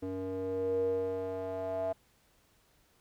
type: tone with band-pass filter sweep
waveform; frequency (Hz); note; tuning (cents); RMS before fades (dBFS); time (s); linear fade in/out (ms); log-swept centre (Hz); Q
square; 94.1; F#2; +30; -34; 0.02-1.93; 10; 370 to 660; 8.4
effects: pink hiss -68 dBFS RMS until 3 s